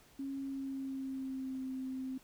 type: tone with pitch glide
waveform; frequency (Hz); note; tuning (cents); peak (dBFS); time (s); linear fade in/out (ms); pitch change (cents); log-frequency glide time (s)
sine; 273.4 to 261.2; C#4 to C4; -24 to -3; -37; 0.19-2.18; 5; -79; 0.34-1.67
effects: pink hiss -63 dBFS RMS until 2.23 s